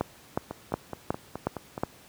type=two click trains; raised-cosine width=1 ms; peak=-11 / -19 dBFS; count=6 / 7; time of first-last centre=0.01-1.835 / 0.51-1.778 s; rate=2.74 / 4.73 Hz; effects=pink hiss -53 dBFS RMS until 2.08 s + high-pass 80 Hz 12 dB/octave